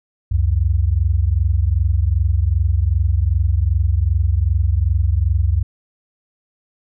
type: tone pair together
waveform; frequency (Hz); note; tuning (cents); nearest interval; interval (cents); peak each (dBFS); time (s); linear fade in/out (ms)
sine; 67.42 / 90; C#2 / F#2; -48 / -47; perfect fourth; 501; -16; 0.31-5.63; 10
effects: none